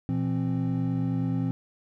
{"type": "tone cluster", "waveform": "triangle", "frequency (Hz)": [119.7, 169.2, 263.3], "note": ["A#2", "E3", "C4"], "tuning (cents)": [46, 45, 11], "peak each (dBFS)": -27, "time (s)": [0.09, 1.51], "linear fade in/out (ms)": 0, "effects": []}